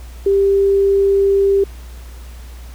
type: tone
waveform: sine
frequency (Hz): 394.7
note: G4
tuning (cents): +12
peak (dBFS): -10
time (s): 0.26-1.64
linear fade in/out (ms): 5
effects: added 60 Hz sine -31 dBFS peak until 2.74 s + pink hiss -44 dBFS RMS until 2.74 s